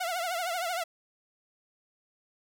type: tone with vibrato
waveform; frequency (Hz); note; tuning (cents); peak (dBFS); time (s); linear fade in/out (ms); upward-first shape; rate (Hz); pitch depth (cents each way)
sawtooth; 701; F5; +6; -26; 0-0.84; 10; triangle; 13; 130
effects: none